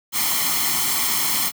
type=noise with comb filter; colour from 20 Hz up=white; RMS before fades=-21 dBFS; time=0.12-1.52 s; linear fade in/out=50 ms; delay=0.94 ms; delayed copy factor=+0.7; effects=high-pass 150 Hz 12 dB/octave